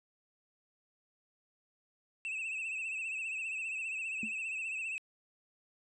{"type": "tone with vibrato", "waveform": "triangle", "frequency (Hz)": 2616, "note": "E7", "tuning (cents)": -14, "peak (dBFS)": -34, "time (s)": [2.25, 4.98], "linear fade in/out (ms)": 0, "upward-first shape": "triangle", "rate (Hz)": 15, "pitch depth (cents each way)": 80}
{"type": "tone with exponential decay", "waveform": "sine", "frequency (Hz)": 220, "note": "A3", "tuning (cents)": 0, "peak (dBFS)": -34, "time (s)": [4.23, 4.34], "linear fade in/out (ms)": 2, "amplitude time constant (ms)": 22}
{"effects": ["resampled to 24000 Hz"]}